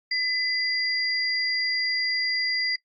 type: tone pair together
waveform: sine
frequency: 2016 / 4784 Hz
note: B6 / D8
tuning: +35 / +31 cents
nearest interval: octave + minor third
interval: 1496 cents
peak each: -26 dBFS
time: 0.11-2.76 s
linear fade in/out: 5 ms
effects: noise-tail reverb RT60 0.1 s tail -19 dB re dry + AAC 64 kbps